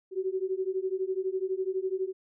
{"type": "beating tone pair", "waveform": "sine", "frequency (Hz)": [371.8, 383.8], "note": ["F#4", "G4"], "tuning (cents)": [8, -37], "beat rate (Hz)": 12, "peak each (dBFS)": -31, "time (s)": [0.11, 2.13], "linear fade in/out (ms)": 50, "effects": []}